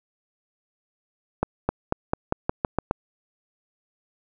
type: accelerating click train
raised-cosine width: 1 ms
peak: -7 dBFS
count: 9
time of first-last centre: 1.43-2.911 s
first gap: 260 ms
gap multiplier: 0.9
effects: none